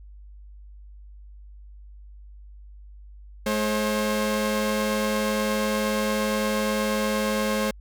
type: tone pair together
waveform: sawtooth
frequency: 212.7 / 536 Hz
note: G#3 / C5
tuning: +42 / +42 cents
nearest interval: octave + major third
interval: 1600 cents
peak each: -21 / -22 dBFS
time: 3.46-7.71 s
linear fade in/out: 5 ms
effects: added 50 Hz sine -42 dBFS peak until 7.8 s